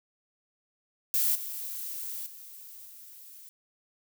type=noise with level steps; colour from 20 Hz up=violet; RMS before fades=-26 / -37 / -47 / -49 dBFS; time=1.14-3.49 s; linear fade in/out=0 ms; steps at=1.35 / 2.26 / 2.85 s; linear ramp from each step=5 ms; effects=none